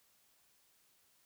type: silence
effects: white hiss -71 dBFS RMS until 1.25 s